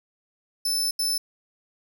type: tone bursts at uneven times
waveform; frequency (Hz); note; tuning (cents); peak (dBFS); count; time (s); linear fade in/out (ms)
sawtooth; 5274; E8; 0; -20; 2; 0.65-0.91 / 0.99-1.18; 5
effects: none